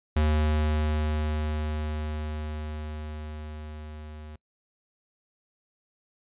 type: tone with level ramp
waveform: square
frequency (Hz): 76.4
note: D#2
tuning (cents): -31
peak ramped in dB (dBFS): -21 to -41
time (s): 0.16-4.36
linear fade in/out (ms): 5
effects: noise-tail reverb RT60 0.1 s tail -25 dB re dry + resampled to 8000 Hz